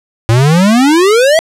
square exponential sweep, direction up, 110 to 669 Hz, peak -6 dBFS, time 0.29-1.39 s, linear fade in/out 0 ms, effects low-pass 10000 Hz 12 dB/octave

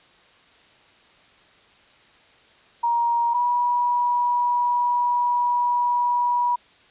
sine tone pair in turn, 942 / 969.6 Hz, A#5 / B5, +18 / -32 cents, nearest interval unison, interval 50 cents, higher second, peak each -18 dBFS, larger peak neither, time 2.83-3.34 / 3.34-6.56 s, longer second, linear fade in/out 10 ms, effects white hiss -54 dBFS RMS until 6.9 s + resampled to 8000 Hz

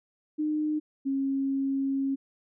sine tone pair in turn, 304.7 / 272 Hz, D#4 / C#4, -36 / -33 cents, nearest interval major second, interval 197 cents, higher first, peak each -25 dBFS, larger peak neither, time 0.38-0.8 / 1.05-2.16 s, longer second, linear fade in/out 20 ms, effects none

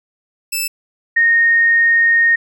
10% pulse / sine tone pair in turn, 2637 / 1851.2 Hz, E7 / A#6, 0 / -13 cents, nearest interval tritone, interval 613 cents, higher first, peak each -9 dBFS, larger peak neither, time 0.52-0.68 / 1.16-2.36 s, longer second, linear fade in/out 10 ms, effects none

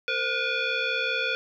sine tone with frequency modulation, 519 Hz, C5, 14 cents flat, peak -24 dBFS, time 0.08-1.35 s, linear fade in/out 0 ms, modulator 973 Hz, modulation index 3.2, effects none

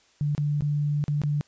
sine tone with dropouts, 146.83 Hz, D3, in tune, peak -22 dBFS, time 0.21-1.41 s, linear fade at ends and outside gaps 0 ms, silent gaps 0.35-0.379 / 0.608-0.622 / 1.04-1.081 / 1.217-1.236 s, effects white hiss -61 dBFS RMS until 1.47 s + resampled to 16000 Hz

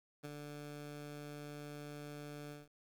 15% pulse tone with ADSR envelope, 146.83 Hz, D3, in tune, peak -36 dBFS, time 0.23-2.69 s, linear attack 20 ms, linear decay 21 ms, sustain -4 dB, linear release 180 ms, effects 11-bit

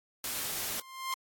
white noise, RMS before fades -35 dBFS, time 0.24-0.8 s, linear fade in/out 2 ms
sawtooth tone with exponential growth, 1053 Hz, C6, 11 cents sharp, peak -26 dBFS, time 0.58-1.14 s, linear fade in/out 2 ms, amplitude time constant 120 ms
effects AAC 64 kbps

